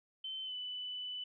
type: tone with pitch glide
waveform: sine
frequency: 3078 to 2990 Hz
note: G7 to F#7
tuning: -32 to +17 cents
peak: -39 dBFS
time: 0.24-1.24 s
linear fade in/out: 5 ms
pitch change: -51 cents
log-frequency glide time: 0.43-0.55 s
effects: none